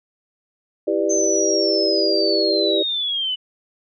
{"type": "chord", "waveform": "sine", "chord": "E minor seventh", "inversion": "none", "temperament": "just", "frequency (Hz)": [329.6, 395.6, 494.4, 593.3], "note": ["E4", "G4", "B4", "D5"], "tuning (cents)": [0, 16, 2, 18], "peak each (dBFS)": [-23, -21, -26, -22], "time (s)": [0.87, 2.83], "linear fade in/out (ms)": 10}
{"type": "linear sweep", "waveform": "sine", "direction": "down", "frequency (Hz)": [6272, 2960], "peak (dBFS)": -20, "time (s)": [1.09, 3.36], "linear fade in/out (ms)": 20}
{"effects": []}